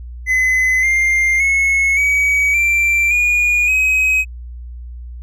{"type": "tone with pitch steps", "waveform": "triangle", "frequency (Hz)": [2030, 2106, 2186, 2268, 2354, 2442, 2534], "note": ["B6", "C7", "C#7", "C#7", "D7", "D#7", "D#7"], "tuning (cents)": [47, 11, -25, 39, 3, -33, 31], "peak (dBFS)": -10, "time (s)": [0.26, 4.25], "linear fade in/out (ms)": 50, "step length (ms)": 570, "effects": ["added 60 Hz sine -28 dBFS peak until 5.22 s"]}